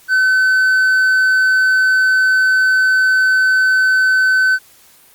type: tone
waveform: triangle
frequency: 1521 Hz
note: F#6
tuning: 47 cents sharp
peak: -8 dBFS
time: 0.08-4.59 s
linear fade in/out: 50 ms
effects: white hiss -47 dBFS RMS until 5.14 s + Opus 48 kbps